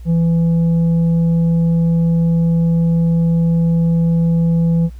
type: tone with tanh clipping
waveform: triangle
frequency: 166.9 Hz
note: E3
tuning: 22 cents sharp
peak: -12 dBFS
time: 0.05-4.9 s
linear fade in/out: 50 ms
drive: 9 dB
effects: added 60 Hz sine -30 dBFS peak until 4.99 s + pink hiss -54 dBFS RMS until 4.99 s

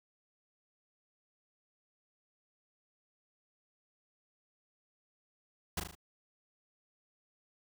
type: noise with echo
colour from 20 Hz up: pink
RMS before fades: -34 dBFS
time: 5.77-5.8 s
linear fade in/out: 5 ms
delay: 38 ms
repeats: 4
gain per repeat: -5 dB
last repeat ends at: 5.952 s
effects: none

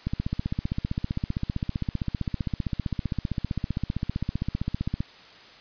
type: click train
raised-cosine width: 5 ms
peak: -14 dBFS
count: 77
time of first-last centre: 0.07-5.005 s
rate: 15.4 Hz
effects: white hiss -49 dBFS RMS until 5.6 s + resampled to 11025 Hz

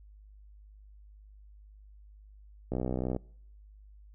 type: click train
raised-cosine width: 2 ms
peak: -19 dBFS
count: 29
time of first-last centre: 2.72-3.164 s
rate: 63.1 Hz
effects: noise-tail reverb RT60 0.7 s tail -26 dB re dry + added 51 Hz sine -51 dBFS peak until 4.14 s

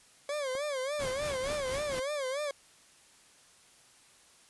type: tone with vibrato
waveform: 40% pulse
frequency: 554.4 Hz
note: C#5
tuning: in tune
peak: -31 dBFS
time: 0.29-2.51 s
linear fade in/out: 2 ms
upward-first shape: sine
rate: 3.4 Hz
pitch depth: 140 cents each way
type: click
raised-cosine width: 1 ms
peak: -30 dBFS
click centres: 0.552 s
type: noise with tremolo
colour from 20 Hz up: pink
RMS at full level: -39 dBFS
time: 0.99-2 s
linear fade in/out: 10 ms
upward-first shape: sine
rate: 4.3 Hz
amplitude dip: 60%
effects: white hiss -60 dBFS RMS until 4.49 s + resampled to 24000 Hz

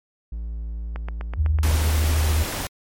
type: tone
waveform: triangle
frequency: 56.1 Hz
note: A1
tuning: 34 cents sharp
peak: -25 dBFS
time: 0.32-1.76 s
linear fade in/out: 5 ms
type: click train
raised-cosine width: 0.5 ms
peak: -18 dBFS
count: 8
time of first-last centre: 0.96-1.838 s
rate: 7.97 Hz
type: tone with vibrato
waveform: sine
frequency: 77.3 Hz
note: D#2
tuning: 11 cents flat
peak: -17 dBFS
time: 1.37-2.44 s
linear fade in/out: 20 ms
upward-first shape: square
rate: 14 Hz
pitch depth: 22 cents each way
type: noise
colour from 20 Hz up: pink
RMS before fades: -28 dBFS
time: 1.63-2.67 s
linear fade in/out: 2 ms
effects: MP3 64 kbps

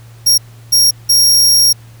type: tone bursts at uneven times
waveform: sawtooth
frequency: 5588 Hz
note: F8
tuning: in tune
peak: -4 dBFS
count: 3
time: 0.26-0.38 / 0.72-0.91 / 1.09-1.73 s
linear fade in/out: 10 ms
effects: added 115 Hz sine -35 dBFS peak until 2 s + pink hiss -46 dBFS RMS until 2 s

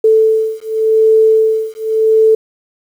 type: beating tone pair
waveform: sine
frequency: 440 / 440.88 Hz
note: A4 / A4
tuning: 0 / +3 cents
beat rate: 0.88 Hz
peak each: -11 dBFS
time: 0.04-2.35 s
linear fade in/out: 5 ms
effects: 7-bit

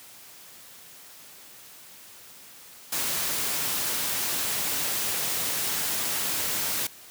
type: noise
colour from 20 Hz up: white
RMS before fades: -28 dBFS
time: 2.92-6.87 s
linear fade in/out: 5 ms
effects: white hiss -48 dBFS RMS until 7.1 s + high-pass 80 Hz 12 dB/octave

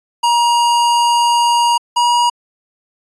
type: tone pair in turn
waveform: square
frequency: 948 / 957.9 Hz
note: A#5 / A#5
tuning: +29 / +47 cents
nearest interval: unison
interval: 18 cents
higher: second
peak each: -11 dBFS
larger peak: neither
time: 0.23-1.78 / 1.96-2.3 s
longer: first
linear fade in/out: 10 ms
effects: resampled to 22050 Hz

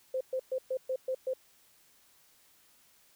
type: tone bursts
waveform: sine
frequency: 519 Hz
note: C5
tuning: 14 cents flat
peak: -29 dBFS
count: 7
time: 0.14-1.336 s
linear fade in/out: 5 ms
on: 68 ms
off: 120 ms
effects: white hiss -64 dBFS RMS until 3.15 s

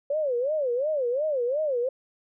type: tone with vibrato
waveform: sine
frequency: 546 Hz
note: C#5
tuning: 26 cents flat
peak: -23 dBFS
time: 0.1-1.89 s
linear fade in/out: 5 ms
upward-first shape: sine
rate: 2.8 Hz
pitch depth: 240 cents each way
effects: none

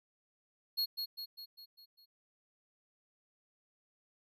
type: tone with echo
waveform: square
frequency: 4312 Hz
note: C#8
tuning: 49 cents flat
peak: -31 dBFS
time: 0.77-0.86 s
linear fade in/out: 20 ms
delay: 200 ms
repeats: 6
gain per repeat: -5 dB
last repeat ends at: 2.06 s
effects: none

